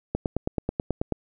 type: click train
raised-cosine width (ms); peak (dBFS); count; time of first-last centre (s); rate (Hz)
2; -11; 10; 0.15-1.123; 9.25
effects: none